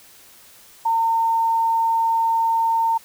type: tone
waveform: sine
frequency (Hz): 910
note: A#5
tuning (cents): -42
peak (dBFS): -16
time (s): 0.85-2.98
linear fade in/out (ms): 10
effects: white hiss -48 dBFS RMS until 3.04 s